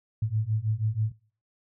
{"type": "beating tone pair", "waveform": "sine", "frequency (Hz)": [105.8, 112], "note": ["G#2", "A2"], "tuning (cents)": [33, 31], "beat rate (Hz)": 6.2, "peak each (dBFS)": [-28, -27], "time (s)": [0.22, 1.12], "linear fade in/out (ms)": 5, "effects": ["noise-tail reverb RT60 0.5 s tail -25 dB re dry"]}